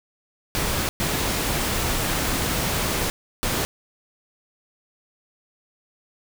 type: noise bursts at uneven times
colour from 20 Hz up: pink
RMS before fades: -24 dBFS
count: 3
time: 0.55-0.89 / 1-3.1 / 3.43-3.65 s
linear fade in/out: 0 ms
effects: none